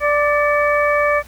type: harmonic tone with a mistuned harmonic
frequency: 587.3 Hz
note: D5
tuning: in tune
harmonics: 1 / 2 / 3 / 4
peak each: -16 / -19 / -21 / -22 dBFS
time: 0-1.23 s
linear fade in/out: 50 ms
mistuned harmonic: 4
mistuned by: -52 cents
effects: added 60 Hz sine -40 dBFS peak until 1.27 s + pink hiss -45 dBFS RMS until 1.27 s